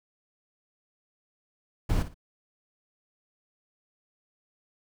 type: noise with echo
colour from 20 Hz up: brown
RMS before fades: -24 dBFS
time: 1.89-2.03 s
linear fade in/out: 10 ms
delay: 57 ms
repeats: 2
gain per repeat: -12 dB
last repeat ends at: 2.144 s
effects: none